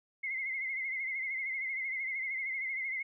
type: tone with vibrato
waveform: sine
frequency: 2108 Hz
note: C7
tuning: 12 cents sharp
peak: -33 dBFS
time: 0.23-3.03 s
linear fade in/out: 10 ms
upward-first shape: sine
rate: 13 Hz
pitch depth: 64 cents each way
effects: none